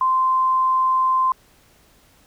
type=tone; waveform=sine; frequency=1040 Hz; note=C6; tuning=11 cents flat; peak=-15 dBFS; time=0.01-1.32 s; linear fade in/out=2 ms; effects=pink hiss -55 dBFS RMS until 2.26 s